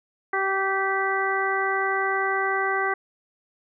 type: harmonic tone with a mistuned harmonic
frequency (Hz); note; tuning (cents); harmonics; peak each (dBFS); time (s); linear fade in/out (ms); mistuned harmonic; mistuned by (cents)
387.1; G4; -22; 1 / 2 / 3 / 4 / 5; -28 / -28 / -28 / -28 / -28; 0.33-2.94; 5; 5; +27
effects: none